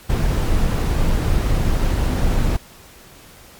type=noise; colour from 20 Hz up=brown; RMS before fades=-17 dBFS; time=0.09-2.57 s; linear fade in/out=10 ms; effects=pink hiss -44 dBFS RMS until 3.59 s + MP3 96 kbps